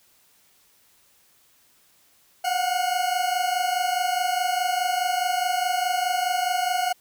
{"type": "tone pair together", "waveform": "40% pulse", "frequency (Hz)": [715.2, 740], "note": ["F5", "F#5"], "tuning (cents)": [41, 0], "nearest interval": "minor second", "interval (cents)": 59, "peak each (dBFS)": -24, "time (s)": [2.44, 6.93], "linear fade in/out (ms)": 10, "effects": ["white hiss -60 dBFS RMS until 7 s"]}